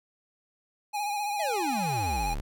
square tone with vibrato, 825 Hz, G#5, 12 cents flat, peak -29 dBFS, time 0.93-2.35 s, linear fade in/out 20 ms, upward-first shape sine, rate 15 Hz, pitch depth 42 cents each way
square exponential sweep, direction down, 698.5 to 30.87 Hz, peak -31 dBFS, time 1.39-2.41 s, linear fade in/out 10 ms
effects none

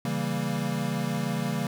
square chord, C# diminished seventh, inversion none, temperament equal, 138.59 / 164.81 / 196 / 233.1 Hz, C#3 / E3 / G3 / Bb3, 0 / 0 / 0 / 0 cents, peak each -33 dBFS, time 0.05-1.67 s, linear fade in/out 2 ms, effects none

